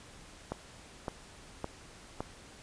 click train, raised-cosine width 1 ms, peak -20 dBFS, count 4, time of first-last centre 0.52-2.205 s, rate 1.78 Hz, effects pink hiss -53 dBFS RMS until 2.62 s + resampled to 22050 Hz

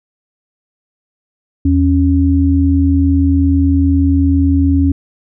sine tone pair together, 81.9 / 275.7 Hz, E2 / C#4, -11 / -9 cents, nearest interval octave + major sixth, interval 2102 cents, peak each -11 dBFS, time 1.65-4.92 s, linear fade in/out 5 ms, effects none

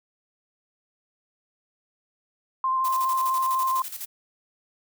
sine tone with vibrato, 1046.5 Hz, C6, in tune, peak -21 dBFS, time 2.64-3.82 s, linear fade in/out 2 ms, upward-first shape square, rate 12 Hz, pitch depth 11 cents each way
blue noise with tremolo, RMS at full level -34 dBFS, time 2.84-4.06 s, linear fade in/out 10 ms, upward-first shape square, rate 12 Hz, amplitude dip 65%
effects none

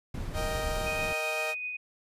brown noise, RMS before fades -35 dBFS, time 0.14-1.13 s, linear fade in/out 5 ms
sawtooth chord, Eb major, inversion second, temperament equal, 466.2 / 622.3 / 784 Hz, Bb4 / Eb5 / G5, 0 / 0 / 0 cents, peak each -35 / -29 / -35 dBFS, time 0.33-1.55 s, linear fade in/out 50 ms
sine tone with tremolo, 2489 Hz, D#7, in tune, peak -31 dBFS, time 0.86-1.77 s, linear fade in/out 10 ms, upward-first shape triangle, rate 7.8 Hz, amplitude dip 35%
effects resampled to 32000 Hz

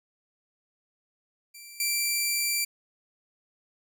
10% pulse tone with level steps, 2349 Hz, D7, in tune, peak -35 / -16 dBFS, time 1.54-2.65 s, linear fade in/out 10 ms, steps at 1.8 s, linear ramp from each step 2 ms, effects none

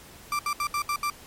35% pulse tone bursts at uneven times, 1177 Hz, D6, 3 cents sharp, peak -23 dBFS, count 6, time 0.32-0.39 / 0.46-0.53 / 0.6-0.67 / 0.74-0.82 / 0.89-0.96 / 1.03-1.1 s, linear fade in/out 2 ms, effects pink hiss -48 dBFS RMS until 1.26 s + MP3 64 kbps

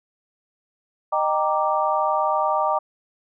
sine chord, Eb major seventh, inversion none, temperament equal with one note detuned, 615.8 / 784 / 932.3 / 1174.7 Hz, Eb5 / G5 / Bb5 / D6, -18 / 0 / 0 / 0 cents, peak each -24 dBFS, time 1.12-2.79 s, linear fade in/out 10 ms, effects none

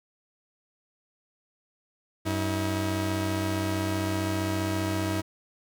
sawtooth tone pair together, 95.23 / 320.3 Hz, G2 / E4, -50 / -50 cents, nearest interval octave + major sixth, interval 2100 cents, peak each -25 dBFS, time 2.25-5.22 s, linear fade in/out 20 ms, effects none

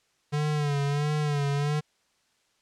square tone with vibrato, 146.1 Hz, D3, 9 cents flat, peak -25 dBFS, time 0.32-1.81 s, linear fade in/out 20 ms, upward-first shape sine, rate 1.5 Hz, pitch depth 60 cents each way, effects white hiss -69 dBFS RMS until 2.61 s + low-pass 7000 Hz 12 dB/octave

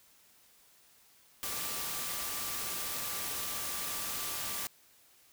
sine tone in noise, 1174.7 Hz, D6, in tune, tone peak -48 dBFS, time 1.43-4.67 s, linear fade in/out 0 ms, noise white, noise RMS -37 dBFS, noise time 1.43-4.67 s, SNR -14 dB, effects white hiss -63 dBFS RMS until 5.32 s

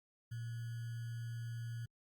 sine tone with sample-and-hold, 116.54 Hz, A#2, in tune, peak -40 dBFS, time 0.31-1.86 s, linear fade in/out 10 ms, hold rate 1575 Hz, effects Opus 48 kbps

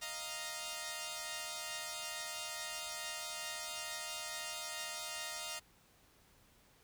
5% pulse chord, Eb suspended second, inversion none, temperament equal, 622.3 / 698.5 / 932.3 Hz, Eb5 / F5 / Bb5, 0 / 0 / 0 cents, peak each -34 dBFS, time 0.01-5.6 s, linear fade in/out 20 ms, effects pink hiss -67 dBFS RMS until 6.83 s

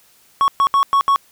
triangle tone bursts at uneven times, 1108.7 Hz, C#6, in tune, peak -9 dBFS, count 5, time 0.41-0.48 / 0.6-0.67 / 0.74-0.83 / 0.93-1.01 / 1.08-1.16 s, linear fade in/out 0 ms, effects white hiss -53 dBFS RMS until 1.31 s

